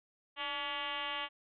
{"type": "tone with frequency modulation", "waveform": "sine", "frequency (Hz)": 1975.5, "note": "B6", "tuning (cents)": 0, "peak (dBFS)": -35, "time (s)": [0.36, 1.29], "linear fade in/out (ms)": 50, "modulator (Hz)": 278, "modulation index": 4.6, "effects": []}